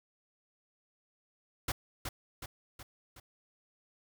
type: noise with echo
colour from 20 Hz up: pink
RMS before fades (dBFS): -33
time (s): 1.68-1.72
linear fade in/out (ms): 5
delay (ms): 370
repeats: 4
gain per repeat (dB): -5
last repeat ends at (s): 3.2
effects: none